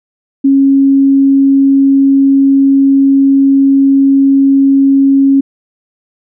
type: tone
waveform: sine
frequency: 273.7 Hz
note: C#4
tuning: 22 cents flat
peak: -4 dBFS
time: 0.44-5.41 s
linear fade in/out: 10 ms
effects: none